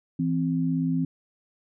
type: tone pair together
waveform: sine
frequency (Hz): 164.81 / 261.6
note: E3 / C4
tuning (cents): 0 / 0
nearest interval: minor sixth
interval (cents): 800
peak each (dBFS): -25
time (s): 0.19-1.05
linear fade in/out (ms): 5
effects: none